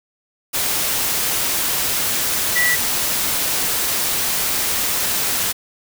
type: tone in noise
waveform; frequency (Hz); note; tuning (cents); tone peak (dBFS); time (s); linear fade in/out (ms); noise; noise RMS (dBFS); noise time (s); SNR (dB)
sine; 1956; B6; -17; -15; 2.55-2.76; 20; white; -20; 0.53-5.53; +2
effects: none